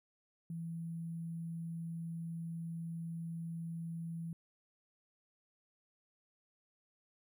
sine tone with sample-and-hold, 166.1 Hz, E3, 13 cents sharp, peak -39 dBFS, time 0.5-4.33 s, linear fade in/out 2 ms, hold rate 11025 Hz, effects none

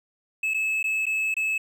triangle tone with dropouts, 2597 Hz, E7, 26 cents flat, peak -21 dBFS, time 0.43-1.58 s, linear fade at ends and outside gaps 5 ms, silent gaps 0.538-0.543 / 0.829-0.84 / 1.057-1.065 / 1.342-1.366 s, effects none

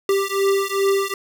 square beating tone pair, 392 / 394.5 Hz, G4 / G4, 0 / +11 cents, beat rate 2.5 Hz, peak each -21 dBFS, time 0.09-1.14 s, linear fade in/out 2 ms, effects none

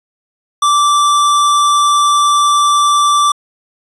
square tone, 1169 Hz, D6, 8 cents flat, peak -9 dBFS, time 0.62-3.32 s, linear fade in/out 5 ms, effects resampled to 24000 Hz

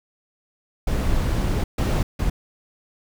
brown noise bursts at uneven times, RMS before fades -21 dBFS, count 3, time 0.87-1.64 / 1.78-2.03 / 2.19-2.3 s, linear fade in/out 5 ms, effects none

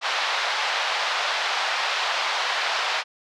pink band-pass noise, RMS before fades -25 dBFS, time 0.01-3.04 s, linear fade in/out 50 ms, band 720 to 4700 Hz, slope 24 dB/octave, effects none

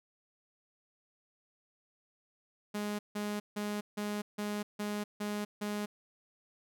sawtooth tone bursts, 207.7 Hz, G#3, in tune, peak -30 dBFS, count 8, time 2.74-5.86 s, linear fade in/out 10 ms, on 250 ms, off 160 ms, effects none

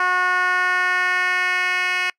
10% pulse tone with band-pass filter sweep, 363.8 Hz, F#4, 29 cents flat, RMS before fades -20 dBFS, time 0-2.1 s, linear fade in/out 2 ms, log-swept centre 1300 to 2500 Hz, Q 2.1, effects noise-tail reverb RT60 0.1 s tail -26 dB re dry

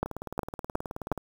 two click trains, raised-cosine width 1 ms, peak -12 / -21 dBFS, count 4 / 22, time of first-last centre 0.03-1.117 / 0.06-1.177 s, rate 2.76 / 18.8 Hz, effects 7-bit

